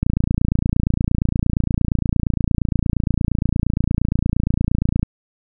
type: click train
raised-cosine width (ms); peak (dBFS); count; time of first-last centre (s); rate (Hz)
5; -5; 144; 0.03-5.03; 28.6
effects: none